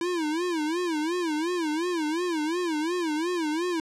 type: tone with vibrato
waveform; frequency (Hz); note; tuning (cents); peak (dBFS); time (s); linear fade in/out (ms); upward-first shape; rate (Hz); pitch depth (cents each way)
square; 329.6; E4; 0; -26; 0.01-3.8; 2; sine; 2.8; 160
effects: low-pass 8000 Hz 12 dB/octave